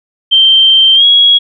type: tone with pitch glide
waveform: sine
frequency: 3136 to 3319 Hz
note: G7 to G#7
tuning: 0 to -2 cents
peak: -3 dBFS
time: 0.31-1.39 s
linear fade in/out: 20 ms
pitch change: +98 cents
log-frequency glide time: 0.95-1.04 s
effects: none